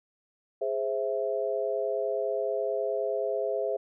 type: chord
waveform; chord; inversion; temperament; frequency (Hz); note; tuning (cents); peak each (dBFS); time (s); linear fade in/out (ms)
sine; Ab augmented; none; equal with one note detuned; 415.3 / 524.8 / 659.3; Ab4 / C5 / E5; 0 / +5 / 0; -31; 0.61-3.77; 10
effects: none